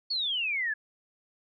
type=exponential sweep; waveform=sine; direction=down; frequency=4514 to 1669 Hz; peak=-27 dBFS; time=0.1-0.74 s; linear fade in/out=10 ms; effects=none